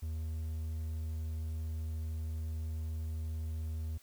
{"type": "tone", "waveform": "triangle", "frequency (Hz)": 79.4, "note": "D#2", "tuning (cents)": 36, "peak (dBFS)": -33, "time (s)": [0.02, 3.98], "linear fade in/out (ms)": 10, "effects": ["white hiss -63 dBFS RMS until 4.02 s"]}